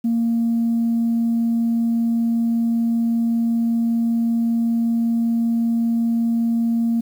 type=tone; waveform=sine; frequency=231.3 Hz; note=A#3; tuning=13 cents flat; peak=-15 dBFS; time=0.04-7.01 s; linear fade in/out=10 ms; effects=tanh soft clip ceiling -13 dBFS + 8-bit